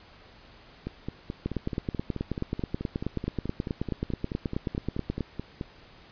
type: two click trains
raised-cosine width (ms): 3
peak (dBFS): -15 / -19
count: 36 / 23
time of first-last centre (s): 1.46-5.207 / 0.87-5.611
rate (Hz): 9.34 / 4.64
effects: pink hiss -53 dBFS RMS until 6.11 s + resampled to 11025 Hz